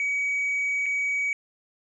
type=tone with dropouts; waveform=triangle; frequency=2265 Hz; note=C#7; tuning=37 cents sharp; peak=-21 dBFS; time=0-1.33 s; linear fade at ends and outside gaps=1 ms; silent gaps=0.859-0.863 s; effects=tanh soft clip ceiling -18 dBFS + resampled to 22050 Hz